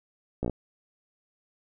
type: slowing click train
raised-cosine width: 2 ms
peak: -16 dBFS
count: 5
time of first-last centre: 0.43-0.497 s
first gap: 16 ms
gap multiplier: 1.03
effects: none

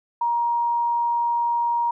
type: tone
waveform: sine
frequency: 944 Hz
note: A#5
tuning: 22 cents sharp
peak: -19 dBFS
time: 0.21-1.91 s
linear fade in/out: 5 ms
effects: none

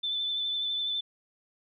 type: tone with vibrato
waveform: sine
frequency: 3520 Hz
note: A7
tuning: in tune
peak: -28 dBFS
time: 0.03-1.01 s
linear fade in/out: 10 ms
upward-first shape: sine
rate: 12 Hz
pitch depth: 21 cents each way
effects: none

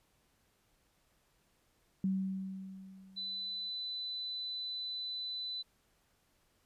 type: tone with exponential decay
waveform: sine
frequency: 190.8 Hz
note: G3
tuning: 47 cents flat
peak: -28 dBFS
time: 2.04-3.7 s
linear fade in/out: 2 ms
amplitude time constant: 360 ms
type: tone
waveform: sine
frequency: 4000 Hz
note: B7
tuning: 21 cents sharp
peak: -37 dBFS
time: 3.16-5.63 s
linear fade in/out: 20 ms
effects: pink hiss -73 dBFS RMS until 6.65 s + resampled to 32000 Hz

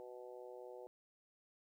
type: harmonic tone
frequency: 124 Hz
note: B2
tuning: 7 cents sharp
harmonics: 3 / 4 / 5 / 6 / 7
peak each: -54 / -52 / -57 / -62 / -61 dBFS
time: 0-0.87 s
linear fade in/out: 0 ms
effects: 13-bit

